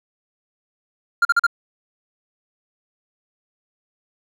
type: tone bursts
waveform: triangle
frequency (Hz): 1396.9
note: F6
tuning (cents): 0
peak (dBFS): -10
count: 4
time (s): 1.22-1.467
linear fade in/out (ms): 5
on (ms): 31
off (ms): 41
effects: none